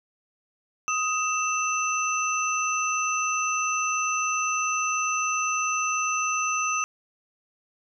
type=tone cluster; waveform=sine; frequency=1253 / 2668 / 6070 Hz; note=D#6 / E7 / F#8; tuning=+12 / +20 / +43 cents; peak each=-26 / -28 / -30 dBFS; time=0.88-6.84 s; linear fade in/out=0 ms; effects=none